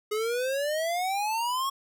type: exponential sweep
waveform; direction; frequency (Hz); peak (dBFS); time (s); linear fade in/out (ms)
square; up; 418 to 1108.7; -27; 0.11-1.7; 10
effects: none